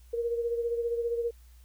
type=beating tone pair; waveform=sine; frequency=468.2 / 483.2 Hz; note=A#4 / B4; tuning=+8 / -38 cents; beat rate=15 Hz; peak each=-28 / -36 dBFS; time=0.13-1.31 s; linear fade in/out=10 ms; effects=added 60 Hz sine -51 dBFS peak until 1.64 s + white hiss -65 dBFS RMS until 1.64 s